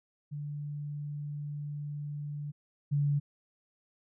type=tone pair in turn; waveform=sine; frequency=146.5 / 144.15 Hz; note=D3 / D3; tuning=-4 / -32 cents; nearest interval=unison; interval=28 cents; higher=first; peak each=-35 / -25 dBFS; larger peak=second; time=0.31-2.52 / 2.91-3.2 s; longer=first; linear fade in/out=20 ms; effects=none